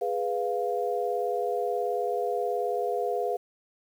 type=chord; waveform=sine; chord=F diminished; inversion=first; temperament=equal; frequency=415.3 / 493.9 / 698.5 Hz; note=Ab4 / Cb5 / F5; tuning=0 / 0 / 0 cents; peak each=-30 dBFS; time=0.01-3.37 s; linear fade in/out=10 ms; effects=9-bit